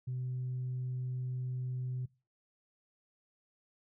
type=tone; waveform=sine; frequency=126.9 Hz; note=B2; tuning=47 cents sharp; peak=-33 dBFS; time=0.07-2.06 s; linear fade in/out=10 ms; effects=noise-tail reverb RT60 0.3 s tail -22 dB re dry + tanh soft clip ceiling -31 dBFS